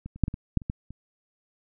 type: clicks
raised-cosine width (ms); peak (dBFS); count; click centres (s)
5; -24 / -30 / -8 / -17 / -21 / -9 / -29 / -16 / -28; 9; 0.06 / 0.16 / 0.237 / 0.281 / 0.341 / 0.573 / 0.618 / 0.699 / 0.906
effects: none